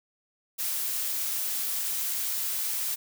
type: noise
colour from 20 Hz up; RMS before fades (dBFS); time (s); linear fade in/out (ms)
blue; -30; 0.58-2.96; 20
effects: none